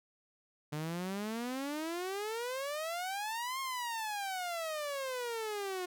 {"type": "exponential two-way sweep", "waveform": "sawtooth", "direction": "up then down", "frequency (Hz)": [146.9, 1081, 356.7], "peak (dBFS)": -32, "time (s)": [0.72, 5.86], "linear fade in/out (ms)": 10, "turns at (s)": 3.6, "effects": []}